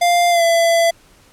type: tone with pitch glide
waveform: square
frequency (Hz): 698 to 671.9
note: F5 to E5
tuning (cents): -1 to +33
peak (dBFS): -12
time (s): 0.01-0.91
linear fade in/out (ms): 10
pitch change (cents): -66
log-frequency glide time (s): 0.3-0.43
effects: pink hiss -50 dBFS RMS until 1.32 s + low-pass 12000 Hz 12 dB/octave